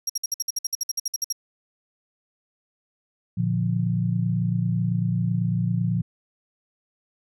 35% pulse tone bursts, 5630 Hz, F8, 13 cents sharp, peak -20 dBFS, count 16, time 0.07-1.326 s, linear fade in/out 5 ms, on 26 ms, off 56 ms
sine chord, Bb major, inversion none, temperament equal, 116.54 / 146.83 / 174.61 Hz, Bb2 / D3 / F3, 0 / 0 / 0 cents, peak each -24 / -29 / -24 dBFS, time 3.37-6.02 s, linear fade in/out 10 ms
effects none

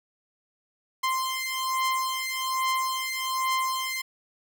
sawtooth beating tone pair, 1044 / 1045.2 Hz, C6 / C6, -4 / -2 cents, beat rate 1.2 Hz, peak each -25 / -25 dBFS, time 1.03-4.02 s, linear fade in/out 10 ms, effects none

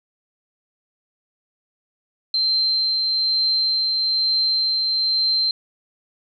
sine tone with tremolo, 4127 Hz, C8, 25 cents flat, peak -16 dBFS, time 2.34-5.51 s, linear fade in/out 2 ms, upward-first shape triangle, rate 1.1 Hz, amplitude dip 25%, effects none

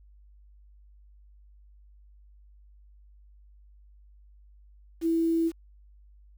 sine tone with quantisation, 329.8 Hz, E4, 1 cent sharp, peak -22 dBFS, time 5.01-5.52 s, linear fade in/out 50 ms, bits 8, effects added 50 Hz sine -52 dBFS peak until 6.37 s

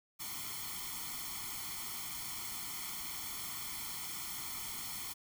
white noise with comb filter, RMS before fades -42 dBFS, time 0.19-5.14 s, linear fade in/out 20 ms, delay 0.92 ms, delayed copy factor +0.9, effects none

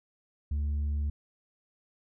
sine tone with tanh clipping, 73.2 Hz, D2, 5 cents flat, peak -28 dBFS, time 0.51-1.1 s, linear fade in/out 5 ms, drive 3 dB, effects none

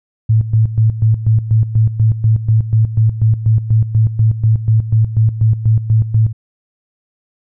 sine tone with tremolo, 110.7 Hz, A2, 11 cents sharp, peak -7 dBFS, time 0.29-6.33 s, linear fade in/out 10 ms, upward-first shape square, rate 4.1 Hz, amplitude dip 75%, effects none

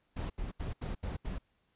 brown noise bursts, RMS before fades -37 dBFS, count 6, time 0.16-1.385 s, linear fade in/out 10 ms, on 140 ms, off 77 ms, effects pink hiss -75 dBFS RMS until 1.75 s + resampled to 8000 Hz

